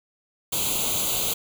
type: noise with comb filter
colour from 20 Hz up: white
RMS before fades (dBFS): -25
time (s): 0.52-1.34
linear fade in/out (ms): 10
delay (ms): 0.28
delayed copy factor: +0.9
effects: none